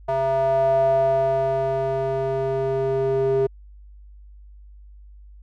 square tone with band-pass filter sweep, 134 Hz, C3, 42 cents sharp, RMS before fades -21 dBFS, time 0.08-3.47 s, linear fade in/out 10 ms, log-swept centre 750 to 450 Hz, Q 6.9, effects added 50 Hz sine -42 dBFS peak until 5.42 s

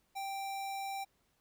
square tone, 784 Hz, G5, in tune, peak -38 dBFS, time 0.15-1.05 s, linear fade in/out 20 ms, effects pink hiss -75 dBFS RMS until 1.4 s

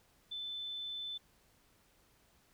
sine tone, 3520 Hz, A7, in tune, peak -39 dBFS, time 0.31-1.18 s, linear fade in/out 10 ms, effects pink hiss -69 dBFS RMS until 2.53 s

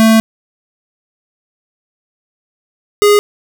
square tone pair in turn, 222.5 / 413 Hz, A3 / G#4, +20 / -10 cents, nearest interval major seventh, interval 1070 cents, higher second, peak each -6 dBFS, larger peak neither, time 0-0.2 / 3.02-3.19 s, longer first, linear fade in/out 0 ms, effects none

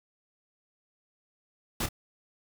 pink noise with echo, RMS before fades -30 dBFS, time 1.8-1.86 s, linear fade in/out 5 ms, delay 29 ms, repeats 1, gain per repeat -9 dB, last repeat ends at 1.889 s, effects none

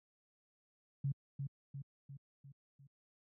sine tone with echo, 138.59 Hz, C#3, in tune, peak -32 dBFS, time 1.04-1.12 s, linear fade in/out 5 ms, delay 350 ms, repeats 5, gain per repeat -5 dB, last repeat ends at 2.87 s, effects high-pass 80 Hz 12 dB/octave

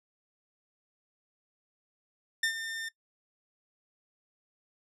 sawtooth tone with ADSR envelope, 1805 Hz, A6, 44 cents sharp, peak -21 dBFS, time 2.43-2.89 s, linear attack 4 ms, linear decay 86 ms, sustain -11 dB, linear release 9 ms, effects noise-tail reverb RT60 0.1 s tail -20 dB re dry + low-pass 10000 Hz 12 dB/octave

